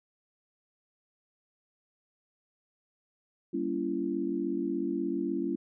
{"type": "chord", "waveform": "sine", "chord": "G diminished seventh", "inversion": "none", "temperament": "just", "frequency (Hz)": [196, 235.2, 282.2, 338.7], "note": ["G3", "Bb3", "Db4", "Fb4"], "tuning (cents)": [0, 16, 31, 47], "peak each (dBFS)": [-37, -37, -33, -32], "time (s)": [3.53, 5.56], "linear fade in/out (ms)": 10, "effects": []}